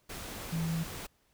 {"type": "tone in noise", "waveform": "sine", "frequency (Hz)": 164.1, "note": "E3", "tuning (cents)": -8, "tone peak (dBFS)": -30, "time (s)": [0.52, 0.84], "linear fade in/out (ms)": 10, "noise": "pink", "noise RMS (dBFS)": -42, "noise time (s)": [0.09, 1.07], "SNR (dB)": 9, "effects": ["pink hiss -71 dBFS RMS until 1.33 s"]}